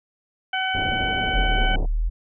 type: harmonic tone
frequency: 755 Hz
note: F#5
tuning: 35 cents sharp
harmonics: 1 / 2 / 3 / 4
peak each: -26 / -26 / -30 / -28 dBFS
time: 0.53-1.76 s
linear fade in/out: 5 ms
type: low-pass noise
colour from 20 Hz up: pink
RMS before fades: -29 dBFS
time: 0.74-1.86 s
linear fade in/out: 10 ms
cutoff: 800 Hz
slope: 48 dB/octave
type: exponential two-way sweep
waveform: sine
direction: down then up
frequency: 43.57 to 32.7 to 43.57 Hz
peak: -19 dBFS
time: 1.33-2.1 s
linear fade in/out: 20 ms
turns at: 1.75 s
effects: none